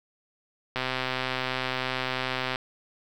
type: click train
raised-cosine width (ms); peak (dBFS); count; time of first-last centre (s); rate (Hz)
0.3; -12; 233; 0.76-2.558; 129
effects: 8-bit